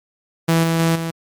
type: tone with level steps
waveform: sawtooth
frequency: 164.81 Hz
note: E3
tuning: in tune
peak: -9 / -12 / -10 / -18 dBFS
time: 0.48-1.11 s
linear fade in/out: 10 ms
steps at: 0.63 / 0.79 / 0.95 s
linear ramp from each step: 10 ms
effects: MP3 96 kbps